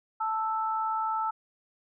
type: tone pair together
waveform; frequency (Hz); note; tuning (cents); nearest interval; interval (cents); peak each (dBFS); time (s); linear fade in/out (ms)
sine; 881.1 / 1318.5; A5 / E6; +2 / 0; perfect fifth; 698; -29 / -30; 0.2-1.31; 10
effects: none